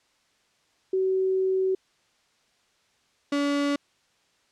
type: tone pair in turn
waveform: sine / 35% pulse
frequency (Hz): 378.2 / 285.5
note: F#4 / D4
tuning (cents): +38 / -49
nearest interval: perfect fourth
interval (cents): 487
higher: first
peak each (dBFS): -21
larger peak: neither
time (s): 0.93-1.75 / 3.32-3.76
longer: first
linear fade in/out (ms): 5
effects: white hiss -66 dBFS RMS until 4.51 s + low-pass 6000 Hz 12 dB/octave